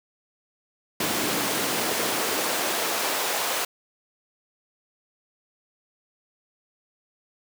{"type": "noise with high-pass filter sweep", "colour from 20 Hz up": "pink", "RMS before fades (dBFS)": -26, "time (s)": [1, 3.65], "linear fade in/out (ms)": 5, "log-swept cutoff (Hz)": [210, 620], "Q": 0.95, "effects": []}